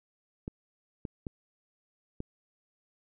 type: clicks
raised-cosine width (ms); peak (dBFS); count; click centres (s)
3; -23; 4; 0.479 / 1.052 / 1.268 / 2.204
effects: none